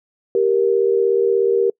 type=tone pair together; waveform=sine; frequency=392 / 468.7 Hz; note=G4 / A#4; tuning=0 / +9 cents; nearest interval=minor third; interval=309 cents; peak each=-16 dBFS; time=0.35-1.7 s; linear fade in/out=2 ms; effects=noise-tail reverb RT60 0.1 s tail -26 dB re dry